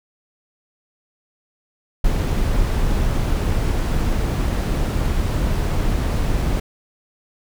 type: noise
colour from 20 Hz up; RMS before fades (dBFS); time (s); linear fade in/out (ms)
brown; -19; 2.04-6.6; 5
effects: none